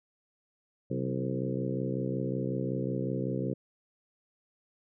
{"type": "harmonic tone with a mistuned harmonic", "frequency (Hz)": 65.41, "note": "C2", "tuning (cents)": 0, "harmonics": [2, 3, 4, 5, 6, 7, 8], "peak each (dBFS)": [-34, -36, -37, -38, -39, -39, -40], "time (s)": [0.9, 3.54], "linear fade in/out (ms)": 10, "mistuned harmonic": 3, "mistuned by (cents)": -69, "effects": []}